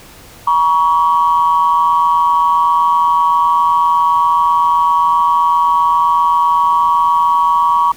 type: tone pair together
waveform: sine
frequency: 957 / 1124.7 Hz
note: A#5 / C#6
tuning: +45 / +25 cents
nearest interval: minor third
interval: 280 cents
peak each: -11 dBFS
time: 0.47-7.92 s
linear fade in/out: 5 ms
effects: tanh soft clip ceiling -2 dBFS + pink hiss -39 dBFS RMS until 7.96 s